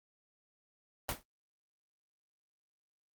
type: noise with exponential decay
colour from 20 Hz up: pink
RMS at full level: -30 dBFS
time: 1.09-1.23 s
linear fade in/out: 0 ms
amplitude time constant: 30 ms
effects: noise-tail reverb RT60 0.1 s tail -19 dB re dry + Opus 24 kbps